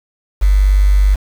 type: tone with quantisation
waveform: sine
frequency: 49 Hz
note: G1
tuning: in tune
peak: -7 dBFS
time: 0.41-1.16 s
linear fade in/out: 20 ms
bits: 5
effects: none